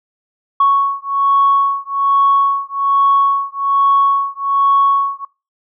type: beating tone pair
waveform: sine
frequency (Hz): 1108.7 / 1109.9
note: C#6 / C#6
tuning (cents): 0 / +2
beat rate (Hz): 1.2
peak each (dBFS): -13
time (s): 0.6-5.25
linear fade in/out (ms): 5
effects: noise-tail reverb RT60 0.3 s tail -23 dB re dry + tanh soft clip ceiling -3 dBFS